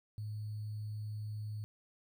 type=tone with sample-and-hold; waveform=sine; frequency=106.4 Hz; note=G#2; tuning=42 cents sharp; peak=-38 dBFS; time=0.18-1.64 s; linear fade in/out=0 ms; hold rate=4410 Hz; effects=none